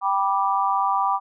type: chord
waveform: sine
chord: G major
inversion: none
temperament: just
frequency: 784 / 980 / 1176 Hz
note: G5 / B5 / D6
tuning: 0 / -14 / +2 cents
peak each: -23 dBFS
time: 0.01-1.2 s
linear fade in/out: 50 ms
effects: none